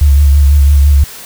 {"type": "tone with vibrato", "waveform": "sine", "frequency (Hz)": 71.1, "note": "C#2", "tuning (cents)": 45, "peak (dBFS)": -3, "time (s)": [0.01, 1.04], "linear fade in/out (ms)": 5, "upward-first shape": "triangle", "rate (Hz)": 6, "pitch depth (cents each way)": 59, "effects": ["white hiss -30 dBFS RMS until 1.25 s"]}